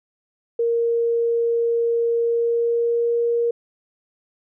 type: tone with pitch glide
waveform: sine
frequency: 466.2 to 470 Hz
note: A#4 to A#4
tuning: 0 to +14 cents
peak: -17 dBFS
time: 0.59-3.51 s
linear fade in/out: 5 ms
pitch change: +14 cents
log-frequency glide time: 2.18-3.14 s
effects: none